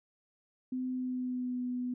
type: tone with pitch glide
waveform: sine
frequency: 255.3 to 248.5 Hz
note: C4 to B3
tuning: -42 to +11 cents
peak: -32 dBFS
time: 0.72-1.94 s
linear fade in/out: 5 ms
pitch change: -47 cents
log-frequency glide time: 0.9-1.61 s
effects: none